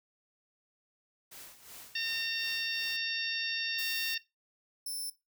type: noise with tremolo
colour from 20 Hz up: white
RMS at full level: -48 dBFS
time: 1.31-2.97 s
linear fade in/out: 10 ms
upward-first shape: sine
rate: 2.7 Hz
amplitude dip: 70%
type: harmonic tone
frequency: 912 Hz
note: A#5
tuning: 38 cents flat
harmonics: 2 / 3 / 4 / 5 / 6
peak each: -38 / -35 / -38 / -41 / -41 dBFS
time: 1.95-4.18 s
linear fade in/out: 5 ms
type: noise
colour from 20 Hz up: blue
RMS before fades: -41 dBFS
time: 3.78-4.15 s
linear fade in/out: 10 ms
type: tone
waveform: 10% pulse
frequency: 5330 Hz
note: E8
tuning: 18 cents sharp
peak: -30 dBFS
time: 4.86-5.1 s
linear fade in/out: 5 ms
effects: noise-tail reverb RT60 0.2 s tail -17 dB re dry